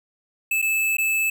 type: tone with dropouts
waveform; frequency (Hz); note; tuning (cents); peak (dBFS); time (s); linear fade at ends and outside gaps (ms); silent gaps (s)
square; 2618; E7; -13; -20; 0.51-1.3; 5; 0.618-0.624 / 0.97-0.983
effects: none